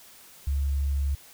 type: tone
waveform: sine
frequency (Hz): 69.7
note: C#2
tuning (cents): +10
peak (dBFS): -23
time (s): 0.47-1.15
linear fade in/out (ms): 5
effects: white hiss -51 dBFS RMS until 1.33 s